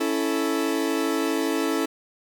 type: chord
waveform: 40% pulse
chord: A major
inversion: first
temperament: equal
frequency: 277.2 / 329.6 / 440 Hz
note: C#4 / E4 / A4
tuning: 0 / 0 / 0 cents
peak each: -26 / -25 / -27 dBFS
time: 0-1.86 s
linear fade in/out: 10 ms
effects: none